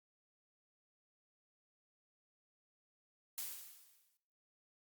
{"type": "noise with exponential decay", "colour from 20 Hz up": "blue", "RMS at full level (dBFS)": -40, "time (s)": [3.38, 4.17], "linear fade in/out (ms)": 0, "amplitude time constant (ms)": 170, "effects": ["noise-tail reverb RT60 1.0 s tail -23 dB re dry", "Opus 48 kbps"]}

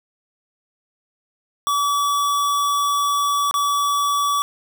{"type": "tone with dropouts", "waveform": "square", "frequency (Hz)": 1145, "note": "D6", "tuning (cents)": -44, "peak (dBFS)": -18, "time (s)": [1.67, 4.42], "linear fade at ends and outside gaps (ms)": 0, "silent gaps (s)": [3.511, 3.541], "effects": []}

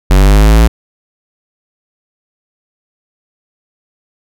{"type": "linear sweep", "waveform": "square", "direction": "up", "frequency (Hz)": [46.25, 56.9], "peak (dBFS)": -4, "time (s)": [0.1, 0.68], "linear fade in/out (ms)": 10, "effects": []}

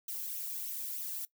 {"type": "noise with flanger", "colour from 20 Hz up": "violet", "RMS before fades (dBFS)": -39, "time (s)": [0.08, 1.25], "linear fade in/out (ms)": 2, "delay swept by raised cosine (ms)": [0.32, 1.25], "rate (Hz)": 3.3, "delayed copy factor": 0.5, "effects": ["noise-tail reverb RT60 0.1 s tail -19 dB re dry"]}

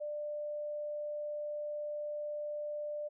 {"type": "tone", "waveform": "sine", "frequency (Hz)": 594, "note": "D5", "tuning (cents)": 20, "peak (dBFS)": -36, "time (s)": [0, 3.09], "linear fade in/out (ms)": 20, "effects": []}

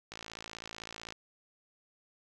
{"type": "click train", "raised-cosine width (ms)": 0.2, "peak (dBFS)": -25, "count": 57, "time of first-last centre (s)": [0.12, 1.124], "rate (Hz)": 55.8, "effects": []}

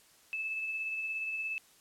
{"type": "tone with tremolo", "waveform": "sine", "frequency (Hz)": 2619, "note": "E7", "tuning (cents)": -12, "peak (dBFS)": -32, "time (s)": [0.33, 1.58], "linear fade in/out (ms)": 0, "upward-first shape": "sine", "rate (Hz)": 17, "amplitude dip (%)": 30, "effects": ["white hiss -62 dBFS RMS until 1.8 s", "low-pass 12000 Hz 12 dB/octave"]}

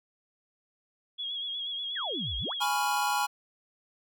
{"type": "tone with vibrato", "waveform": "sine", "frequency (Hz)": 3322, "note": "G#7", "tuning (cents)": 0, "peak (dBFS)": -32, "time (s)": [1.18, 2.66], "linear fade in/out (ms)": 20, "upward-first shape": "sine", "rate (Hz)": 8.3, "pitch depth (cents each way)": 46}
{"type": "exponential two-way sweep", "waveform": "sine", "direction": "down then up", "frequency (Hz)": [2093, 47.7, 2093], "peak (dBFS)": -34, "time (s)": [1.95, 2.54], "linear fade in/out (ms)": 20, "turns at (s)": 2.38}
{"type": "chord", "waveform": "square", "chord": "C# dominant seventh", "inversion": "second", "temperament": "equal", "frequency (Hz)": [830.6, 987.8, 1108.7, 1396.9], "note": ["G#5", "B5", "C#6", "E#6"], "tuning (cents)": [0, 0, 0, 0], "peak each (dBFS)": [-30, -32, -36, -34], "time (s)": [2.6, 3.27], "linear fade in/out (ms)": 20}
{"effects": []}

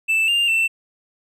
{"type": "tone with pitch steps", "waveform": "triangle", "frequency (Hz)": [2645, 2798, 2678], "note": ["E7", "F7", "E7"], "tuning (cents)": [5, 3, 27], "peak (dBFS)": -14, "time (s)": [0.08, 0.68], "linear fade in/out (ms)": 20, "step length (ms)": 200, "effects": []}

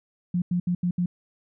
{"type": "tone bursts at uneven times", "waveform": "sine", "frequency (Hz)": 177, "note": "F3", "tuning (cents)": 23, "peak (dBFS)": -21, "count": 5, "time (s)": [[0.34, 0.42], [0.51, 0.6], [0.67, 0.75], [0.83, 0.91], [0.98, 1.06]], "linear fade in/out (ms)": 5, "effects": []}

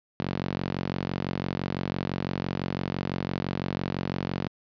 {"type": "tone with high-pass filter", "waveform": "sawtooth", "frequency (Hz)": 45.94, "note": "F#1", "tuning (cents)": -12, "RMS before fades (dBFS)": -31, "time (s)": [0.19, 4.48], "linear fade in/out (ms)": 10, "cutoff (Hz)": 160, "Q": 1.4, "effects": ["resampled to 11025 Hz", "9-bit"]}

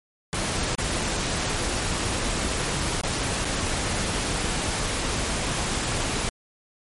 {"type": "noise with dropouts", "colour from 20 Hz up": "pink", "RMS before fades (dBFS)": -26, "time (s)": [0.33, 6.29], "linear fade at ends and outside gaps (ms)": 0, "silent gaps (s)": [[0.751, 0.784], [3.012, 3.035], [3.447, 3.453]], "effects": ["MP3 48 kbps"]}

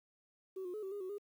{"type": "tone with pitch steps", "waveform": "sine", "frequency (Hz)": [379, 358.9, 427, 383.6, 408.6, 372.4, 409], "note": ["F#4", "F4", "G#4", "G4", "G#4", "F#4", "G#4"], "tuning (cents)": [42, 47, 48, -37, -28, 11, -26], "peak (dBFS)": -38, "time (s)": [0.56, 1.183], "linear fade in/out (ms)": 10, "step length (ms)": 89, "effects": ["tanh soft clip ceiling -37 dBFS", "11-bit"]}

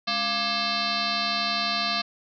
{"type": "tone with frequency modulation", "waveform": "sine", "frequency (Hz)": 2637, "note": "E7", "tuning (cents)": 0, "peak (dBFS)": -23, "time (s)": [0.07, 2.02], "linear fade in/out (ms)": 10, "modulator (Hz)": 486, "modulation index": 4.4, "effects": []}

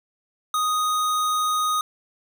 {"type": "tone", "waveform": "square", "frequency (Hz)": 1244.5, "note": "D#6", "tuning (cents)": 0, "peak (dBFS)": -21, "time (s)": [0.54, 1.81], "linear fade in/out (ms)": 2, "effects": []}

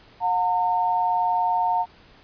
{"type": "tone pair together", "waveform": "sine", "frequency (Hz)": [722.3, 910], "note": ["F#5", "A#5"], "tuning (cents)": [-42, -42], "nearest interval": "major third", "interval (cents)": 400, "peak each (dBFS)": [-23, -21], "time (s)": [0.2, 1.86], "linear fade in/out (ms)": 50, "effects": ["pink hiss -52 dBFS RMS until 2.23 s", "resampled to 11025 Hz"]}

